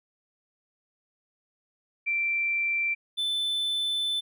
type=tone pair in turn; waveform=sine / triangle; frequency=2349 / 3520 Hz; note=D7 / A7; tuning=0 / 0 cents; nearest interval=perfect fifth; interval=700 cents; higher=second; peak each=-24 dBFS; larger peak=neither; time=2.06-2.95 / 3.17-4.21 s; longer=second; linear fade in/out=20 ms; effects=none